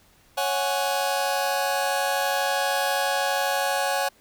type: chord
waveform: sawtooth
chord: C# suspended fourth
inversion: none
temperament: just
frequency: 554.4 / 739.2 / 831.5 Hz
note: C#5 / F#5 / G#5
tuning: 0 / -2 / +2 cents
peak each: -23 dBFS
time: 0.37-4.09 s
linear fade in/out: 10 ms
effects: pink hiss -58 dBFS RMS until 4.2 s